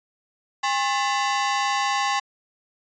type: ring-modulated tone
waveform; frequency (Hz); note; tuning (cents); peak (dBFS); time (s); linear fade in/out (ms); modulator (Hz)
sawtooth; 943; A#5; +20; -14; 0.63-2.2; 10; 133
effects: resampled to 16000 Hz